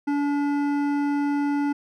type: tone with hard clipping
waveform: sine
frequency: 287.1 Hz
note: D4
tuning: 39 cents flat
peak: -23 dBFS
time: 0.07-1.73 s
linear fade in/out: 10 ms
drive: 12 dB
effects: none

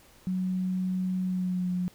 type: tone with pitch glide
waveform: sine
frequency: 185 to 180.25 Hz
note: F#3 to F#3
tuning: 0 to -45 cents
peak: -26 dBFS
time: 0.27-1.88 s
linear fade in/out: 0 ms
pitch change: -45 cents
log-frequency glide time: 1.22-1.72 s
effects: pink hiss -57 dBFS RMS until 1.94 s

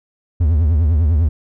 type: tone with vibrato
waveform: triangle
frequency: 79.2 Hz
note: D#2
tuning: 31 cents sharp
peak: -9 dBFS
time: 0.4-1.29 s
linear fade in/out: 10 ms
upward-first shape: triangle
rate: 10 Hz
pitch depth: 220 cents each way
effects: none

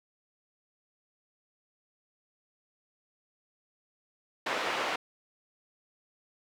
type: band-pass noise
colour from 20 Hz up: pink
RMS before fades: -32 dBFS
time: 4.46-4.96 s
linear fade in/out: 5 ms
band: 530 to 3000 Hz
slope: 12 dB/octave
effects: none

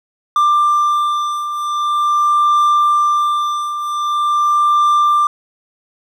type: beating tone pair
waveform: triangle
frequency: 1186 / 1186.44 Hz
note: D6 / D6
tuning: +17 / +17 cents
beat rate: 0.44 Hz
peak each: -17 / -11 dBFS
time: 0.36-5.27 s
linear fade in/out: 2 ms
effects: none

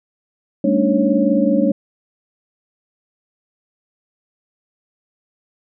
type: tone cluster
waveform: sine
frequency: 200.6 / 225.8 / 282 / 301 / 550 Hz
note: G3 / A3 / C#4 / D4 / C#5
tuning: +40 / +45 / +30 / +43 / -14 cents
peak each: -19 dBFS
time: 0.64-1.72 s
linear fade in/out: 5 ms
effects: none

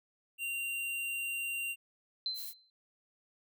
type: tone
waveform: square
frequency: 2769 Hz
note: F7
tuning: 15 cents flat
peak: -35 dBFS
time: 0.38-1.76 s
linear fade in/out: 50 ms
type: tone with exponential decay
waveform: sine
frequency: 4080 Hz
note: C8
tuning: 44 cents flat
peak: -30 dBFS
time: 2.26-2.7 s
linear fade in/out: 1 ms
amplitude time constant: 95 ms
type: noise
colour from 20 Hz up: violet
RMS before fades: -43 dBFS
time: 2.34-2.54 s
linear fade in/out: 50 ms
effects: none

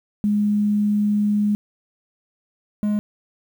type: tone pair in turn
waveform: sine / triangle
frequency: 207.7 / 208.9 Hz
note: G#3 / G#3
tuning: 0 / +10 cents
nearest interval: unison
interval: 10 cents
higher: second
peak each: -16 dBFS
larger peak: neither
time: 0.24-1.55 / 2.83-2.99 s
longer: first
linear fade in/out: 0 ms
effects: 8-bit

